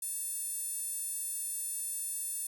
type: tone with high-pass filter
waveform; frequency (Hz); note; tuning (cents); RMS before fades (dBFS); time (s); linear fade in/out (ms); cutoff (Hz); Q
sawtooth; 879; A5; -2; -37; 0.02-2.47; 5; 9700; 5
effects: none